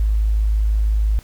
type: tone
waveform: sine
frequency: 53 Hz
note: G#1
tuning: 36 cents sharp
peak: -14 dBFS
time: 0-1.19 s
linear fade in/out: 0 ms
effects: pink hiss -48 dBFS RMS until 1.23 s